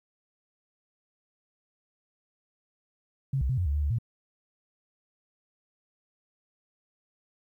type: tone with pitch steps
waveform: sine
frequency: 135.2 / 64.4 / 129.2 / 90.2 / 71.3 / 74.1 / 72.3 / 115.9 Hz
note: C#3 / C2 / C3 / F#2 / C#2 / D2 / D2 / A#2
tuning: -43 / -27 / -21 / -44 / +49 / +16 / -27 / -10 cents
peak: -24 dBFS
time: 3.33-3.986 s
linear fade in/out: 5 ms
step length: 82 ms
effects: 11-bit